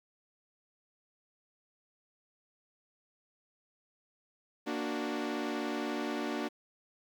sawtooth chord, Bb augmented, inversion none, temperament equal, 233.1 / 293.7 / 370 Hz, Bb3 / D4 / F#4, 0 / 0 / 0 cents, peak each -34 / -32 / -35 dBFS, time 4.66-6.49 s, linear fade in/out 20 ms, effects low-pass 5000 Hz 12 dB/octave + 10-bit

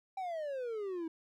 triangle exponential sweep, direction down, 784 to 317.8 Hz, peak -34 dBFS, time 0.17-1.08 s, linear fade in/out 5 ms, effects none

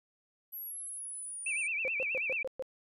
sine exponential sweep, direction down, 11790 to 8900 Hz, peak -39 dBFS, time 0.52-1.68 s, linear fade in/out 20 ms
sine tone with vibrato, 2489 Hz, D#7, in tune, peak -31 dBFS, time 1.46-2.43 s, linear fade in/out 5 ms, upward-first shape sine, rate 9.3 Hz, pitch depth 150 cents each way
sine tone bursts, 523.3 Hz, C5, in tune, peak -33 dBFS, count 6, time 1.85-2.624 s, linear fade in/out 0 ms, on 29 ms, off 120 ms
effects none

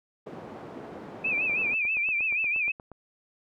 white band-pass noise, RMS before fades -42 dBFS, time 0.26-1.75 s, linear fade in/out 10 ms, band 140 to 600 Hz, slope 12 dB/octave
sine tone with vibrato, 2489 Hz, D#7, in tune, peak -24 dBFS, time 1.24-2.72 s, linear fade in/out 10 ms, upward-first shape sine, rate 6.2 Hz, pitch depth 110 cents each way
click train, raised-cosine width 1 ms, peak -30 dBFS, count 15, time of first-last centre 1.26-2.917 s, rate 8.45 Hz
effects none

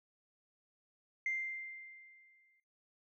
sine tone with exponential decay, 2093 Hz, C7, in tune, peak -31 dBFS, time 1.26-2.6 s, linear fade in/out 2 ms, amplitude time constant 290 ms, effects noise-tail reverb RT60 0.3 s tail -18 dB re dry + tanh soft clip ceiling -28 dBFS

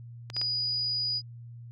clicks, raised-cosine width 0.2 ms, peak -21 dBFS, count 3, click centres 0.301 / 0.366 / 0.415 s
sine tone, 4921 Hz, D#8, 20 cents flat, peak -27 dBFS, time 0.33-1.22 s, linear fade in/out 50 ms
effects added 118 Hz sine -42 dBFS peak until 1.71 s

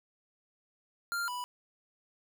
square tone pair in turn, 1394 / 985.7 Hz, F6 / B5, -4 / -4 cents, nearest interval tritone, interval 600 cents, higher first, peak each -32 / -36 dBFS, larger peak first, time 1.12-1.28 / 1.28-1.44 s, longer neither, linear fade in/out 0 ms, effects none

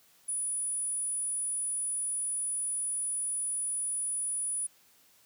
sine tone, 9860 Hz, D#9, 17 cents flat, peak -30 dBFS, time 0.28-4.67 s, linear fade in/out 10 ms, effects white hiss -63 dBFS RMS until 5.25 s + high-pass 60 Hz 12 dB/octave

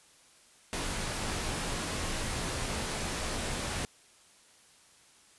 pink noise with comb filter, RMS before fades -34 dBFS, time 0.73-3.85 s, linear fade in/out 0 ms, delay 20 ms, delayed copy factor -0.55, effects white hiss -60 dBFS RMS until 5.38 s + resampled to 24000 Hz

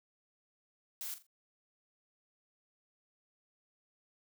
blue noise with echo, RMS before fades -41 dBFS, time 1.01-1.14 s, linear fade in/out 0 ms, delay 42 ms, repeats 3, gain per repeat -11 dB, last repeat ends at 1.266 s, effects none

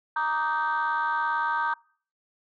sine chord, Eb major seventh, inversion second, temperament just, 933.4 / 1166.7 / 1244.5 / 1555.6 Hz, Bb5 / D6 / Eb6 / G6, +2 / -12 / 0 / -14 cents, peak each -26 / -32 / -30 / -28 dBFS, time 0.16-1.74 s, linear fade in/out 5 ms, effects noise-tail reverb RT60 0.5 s tail -26 dB re dry + tanh soft clip ceiling -17 dBFS

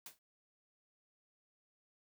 white noise with exponential decay, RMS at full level -45 dBFS, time 0.06-0.19 s, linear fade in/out 2 ms, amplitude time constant 28 ms, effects none

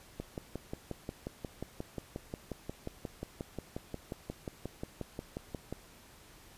click train, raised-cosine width 2 ms, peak -24 dBFS, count 32, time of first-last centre 0.2-5.726 s, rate 5.61 Hz, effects pink hiss -57 dBFS RMS until 6.57 s + resampled to 32000 Hz

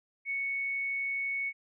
sine tone, 2217 Hz, C#7, in tune, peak -30 dBFS, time 0.25-1.53 s, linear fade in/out 50 ms, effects none

